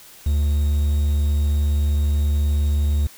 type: tone with quantisation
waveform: triangle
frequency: 73.42 Hz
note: D2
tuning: in tune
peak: -14 dBFS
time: 0.26-3.07 s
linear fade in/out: 5 ms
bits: 7
effects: white hiss -45 dBFS RMS until 3.17 s